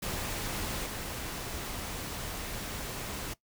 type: noise with level steps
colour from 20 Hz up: pink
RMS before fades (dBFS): -35 / -38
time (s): 0.02-3.34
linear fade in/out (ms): 10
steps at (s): 0.86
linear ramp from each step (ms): 2
effects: noise-tail reverb RT60 0.1 s tail -18 dB re dry